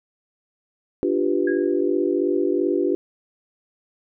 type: chord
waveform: sine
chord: G dominant seventh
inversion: second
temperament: equal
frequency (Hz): 293.7 / 349.2 / 392 / 493.9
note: D4 / F4 / G4 / B4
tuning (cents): 0 / 0 / 0 / 0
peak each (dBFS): -24 / -22 / -23 / -28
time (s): 1.03-2.95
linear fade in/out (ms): 0
type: tone with exponential decay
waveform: sine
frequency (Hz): 1643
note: G#6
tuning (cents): -19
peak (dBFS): -25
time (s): 1.47-1.81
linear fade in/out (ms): 5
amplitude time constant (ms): 72
effects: none